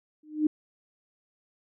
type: tone with exponential growth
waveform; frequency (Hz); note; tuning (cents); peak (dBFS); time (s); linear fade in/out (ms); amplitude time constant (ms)
sine; 305.1; D#4; -34; -17; 0.23-0.47; 5; 52
effects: none